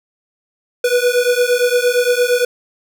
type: beating tone pair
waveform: square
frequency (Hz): 485.7 / 494.4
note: B4 / B4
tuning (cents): -29 / +2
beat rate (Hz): 8.7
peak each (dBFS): -16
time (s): 0.84-2.45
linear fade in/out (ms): 5
effects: none